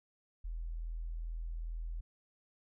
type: tone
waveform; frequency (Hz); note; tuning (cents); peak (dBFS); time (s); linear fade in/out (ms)
sine; 41.2; E1; 0; -37; 0.44-2.01; 10
effects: none